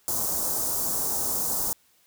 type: band-stop noise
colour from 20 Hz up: white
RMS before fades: -27 dBFS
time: 0.08-1.73 s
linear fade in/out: 0 ms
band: 1100 to 5800 Hz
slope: 24 dB/octave
effects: white hiss -63 dBFS RMS until 2.06 s